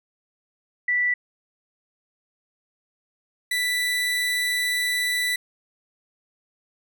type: tone pair in turn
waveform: sine / 30% pulse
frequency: 1967 / 1976.6 Hz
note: B6 / B6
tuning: -7 / +1 cents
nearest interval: unison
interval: 8 cents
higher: second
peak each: -19 dBFS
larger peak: neither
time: 0.88-1.14 / 3.51-5.36 s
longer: second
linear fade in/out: 5 ms
effects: none